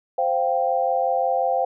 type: chord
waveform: sine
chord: C suspended fourth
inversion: none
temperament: equal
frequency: 523.3 / 698.5 / 784 Hz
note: C5 / F5 / G5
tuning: 0 / 0 / 0 cents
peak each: -23 dBFS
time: 0.18-1.65 s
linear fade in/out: 5 ms
effects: none